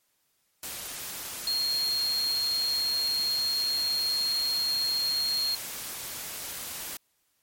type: tone in noise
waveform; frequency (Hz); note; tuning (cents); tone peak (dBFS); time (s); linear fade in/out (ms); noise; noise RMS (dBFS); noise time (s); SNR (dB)
sine; 4248; C8; +25; -25; 1.47-5.55; 2; white; -37; 0.63-6.97; +9
effects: white hiss -72 dBFS RMS until 7.42 s + MP3 64 kbps